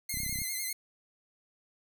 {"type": "tone with vibrato", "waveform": "5% pulse", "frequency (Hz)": 2093, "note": "C7", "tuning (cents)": 0, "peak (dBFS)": -23, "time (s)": [0.09, 0.73], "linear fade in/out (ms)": 5, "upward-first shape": "sine", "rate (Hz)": 10, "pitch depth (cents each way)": 57}
{"type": "clicks", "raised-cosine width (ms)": 5, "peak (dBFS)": -29, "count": 10, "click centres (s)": [0.142, 0.172, 0.203, 0.234, 0.264, 0.295, 0.327, 0.358, 0.388, 0.418]}
{"effects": []}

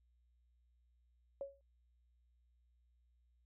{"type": "tone with exponential decay", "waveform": "sine", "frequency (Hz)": 554.4, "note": "C#5", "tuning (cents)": 0, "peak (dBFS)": -37, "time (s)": [1.41, 1.61], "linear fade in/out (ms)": 1, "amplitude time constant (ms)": 43, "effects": ["added 60 Hz sine -70 dBFS peak until 3.45 s"]}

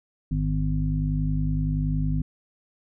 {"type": "harmonic tone", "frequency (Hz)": 50.7, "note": "G#1", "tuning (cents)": -41, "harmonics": [1, 2, 3, 5], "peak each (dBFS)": [-26, -33, -25, -30], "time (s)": [0.31, 2.22], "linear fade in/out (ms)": 5, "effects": []}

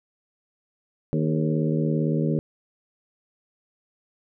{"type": "harmonic tone with a mistuned harmonic", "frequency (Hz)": 77.78, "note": "D#2", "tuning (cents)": 0, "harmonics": [2, 3, 4, 5, 6, 7], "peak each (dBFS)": [-23, -27, -29, -31, -33, -34], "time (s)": [1.13, 2.39], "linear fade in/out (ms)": 0, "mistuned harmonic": 5, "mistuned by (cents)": 61, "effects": []}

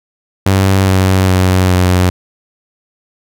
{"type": "tone with pitch steps", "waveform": "sawtooth", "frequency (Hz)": [96.3, 94.48, 92.7, 90.95], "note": ["G2", "F#2", "F#2", "F#2"], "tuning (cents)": [-30, 37, 4, -29], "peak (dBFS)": -4, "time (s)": [0.46, 2.1], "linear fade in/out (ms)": 5, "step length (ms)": 410, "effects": []}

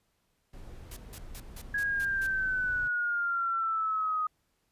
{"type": "noise", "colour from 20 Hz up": "brown", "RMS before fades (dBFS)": -45, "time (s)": [0.53, 2.88], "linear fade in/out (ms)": 5}
{"type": "noise bursts", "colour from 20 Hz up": "white", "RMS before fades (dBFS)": -46, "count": 7, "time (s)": [0.91, 2.269], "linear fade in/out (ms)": 5, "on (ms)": 57, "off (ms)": 160}
{"type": "exponential sweep", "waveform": "sine", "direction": "down", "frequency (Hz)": [1661.2, 1244.5], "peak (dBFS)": -27, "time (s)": [1.74, 4.27], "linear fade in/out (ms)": 5}
{"effects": ["pink hiss -75 dBFS RMS until 4.71 s", "resampled to 32000 Hz"]}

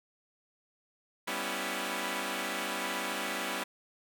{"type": "chord", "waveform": "5% pulse", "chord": "C# half-diminished seventh", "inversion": "second", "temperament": "equal", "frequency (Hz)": [196, 246.9, 277.2, 329.6], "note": ["G3", "B3", "C#4", "E4"], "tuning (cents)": [0, 0, 0, 0], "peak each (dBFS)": -27, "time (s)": [1.27, 3.64], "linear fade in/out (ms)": 10, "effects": []}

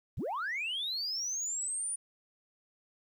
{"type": "linear sweep", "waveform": "sine", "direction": "up", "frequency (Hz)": [45.73, 9600], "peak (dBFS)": -31, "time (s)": [0.17, 1.96], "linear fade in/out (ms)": 10, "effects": ["tanh soft clip ceiling -30 dBFS", "11-bit"]}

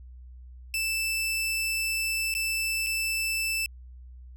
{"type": "tone with dropouts", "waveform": "sawtooth", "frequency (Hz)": 2645, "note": "E7", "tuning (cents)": 5, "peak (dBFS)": -23, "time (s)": [0.74, 3.66], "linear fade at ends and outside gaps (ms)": 1, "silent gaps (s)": [[2.34, 2.35], [2.864, 2.868]], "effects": ["added 62 Hz sine -43 dBFS peak until 4.36 s"]}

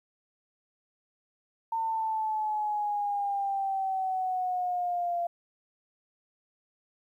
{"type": "exponential sweep", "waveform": "sine", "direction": "down", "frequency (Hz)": [908, 688], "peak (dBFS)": -27, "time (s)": [1.72, 5.27], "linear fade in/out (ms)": 5, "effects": ["11-bit"]}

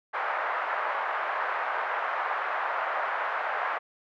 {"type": "band-pass noise", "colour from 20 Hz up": "white", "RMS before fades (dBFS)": -30, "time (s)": [0.13, 3.79], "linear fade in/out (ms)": 20, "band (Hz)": [620, 1600], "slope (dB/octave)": 24, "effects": []}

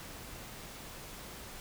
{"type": "silence", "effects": ["pink hiss -47 dBFS RMS until 1.6 s"]}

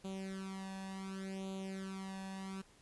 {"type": "tone with flanger", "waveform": "sawtooth", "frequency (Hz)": 191.9, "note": "G3", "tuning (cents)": -37, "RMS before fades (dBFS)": -44, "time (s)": [0.04, 2.62], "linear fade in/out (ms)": 10, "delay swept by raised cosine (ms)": [0.28, 1.15], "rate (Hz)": 0.68, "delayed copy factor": 0.85, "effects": ["pink hiss -65 dBFS RMS until 2.81 s", "resampled to 24000 Hz"]}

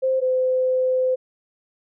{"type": "tone pair in turn", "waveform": "sine", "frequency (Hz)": [523.3, 513.1], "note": ["C5", "C5"], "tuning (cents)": [0, -34], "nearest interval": "unison", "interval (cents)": 34, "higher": "first", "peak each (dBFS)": -17, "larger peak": "neither", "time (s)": [[0.02, 0.21], [0.21, 1.16]], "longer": "second", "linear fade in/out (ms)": 20, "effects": []}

